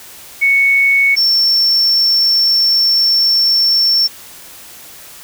sine / triangle tone pair in turn, 2217 / 5424 Hz, C#7 / E8, 0 / +49 cents, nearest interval octave + minor third, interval 1549 cents, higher second, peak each -8 dBFS, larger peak neither, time 0.41-1.16 / 1.16-4.08 s, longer second, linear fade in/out 20 ms, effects white hiss -36 dBFS RMS until 5.23 s

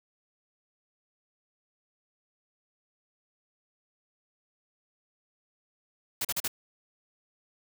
white noise bursts, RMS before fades -30 dBFS, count 4, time 6.21-6.479 s, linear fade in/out 5 ms, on 38 ms, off 39 ms, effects none

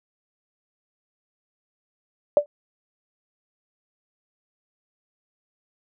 sine tone with exponential decay, 585 Hz, D5, 7 cents flat, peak -8 dBFS, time 2.37-2.46 s, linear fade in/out 1 ms, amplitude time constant 18 ms, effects none

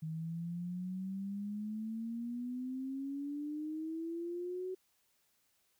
sine exponential sweep, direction up, 156.8 to 375.5 Hz, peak -37 dBFS, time 0.02-4.75 s, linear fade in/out 10 ms, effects white hiss -75 dBFS RMS until 5.79 s

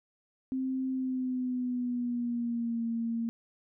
sine tone with pitch glide, 261.6 to 230.4 Hz, C4 to A#3, 0 to -20 cents, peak -29 dBFS, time 0.52-3.29 s, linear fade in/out 0 ms, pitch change -220 cents, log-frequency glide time 0.9-2.84 s, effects none

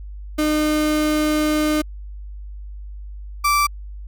35% pulse tone pair in turn, 304.6 / 1166.7 Hz, D#4 / D6, -37 / -12 cents, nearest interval octave + major seventh, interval 2325 cents, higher second, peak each -15 / -13 dBFS, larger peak second, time 0.38-1.82 / 3.44-3.67 s, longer first, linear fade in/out 10 ms, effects added 50 Hz sine -31 dBFS peak until 4.07 s

